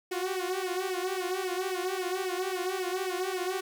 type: tone with flanger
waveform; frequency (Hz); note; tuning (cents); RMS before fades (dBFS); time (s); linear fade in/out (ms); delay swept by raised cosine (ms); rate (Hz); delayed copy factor
sawtooth; 370; F#4; 0; -32; 0.11-3.61; 10; 0.36 to 5.26; 3.7; +0.95
effects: 10-bit